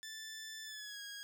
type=tone with pitch glide; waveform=15% pulse; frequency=1760 to 1642.1 Hz; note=A6 to G#6; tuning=0 to -20 cents; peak=-39 dBFS; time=0.03-1.23 s; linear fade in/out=0 ms; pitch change=-120 cents; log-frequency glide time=0.64-1.01 s; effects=none